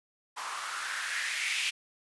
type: noise with band-pass filter sweep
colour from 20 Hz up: blue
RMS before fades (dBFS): -34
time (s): 0.36-1.71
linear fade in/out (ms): 20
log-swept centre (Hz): 1000 to 2600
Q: 3.6
effects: resampled to 24000 Hz